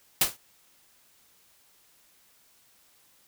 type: noise with exponential decay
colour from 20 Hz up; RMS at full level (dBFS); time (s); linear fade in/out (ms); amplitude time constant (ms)
white; -17; 0.21-0.37; 5; 34
effects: white hiss -62 dBFS RMS until 3.27 s